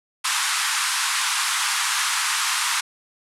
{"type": "band-pass noise", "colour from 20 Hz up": "pink", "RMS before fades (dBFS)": -23, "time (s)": [0.24, 2.81], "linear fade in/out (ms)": 10, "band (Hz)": [950, 11000], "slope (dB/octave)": 48, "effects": []}